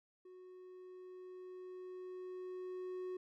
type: tone with level ramp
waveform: triangle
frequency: 367.5 Hz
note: F#4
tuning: 12 cents flat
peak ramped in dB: -52 to -38 dBFS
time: 0.25-3.17 s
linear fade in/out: 5 ms
effects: none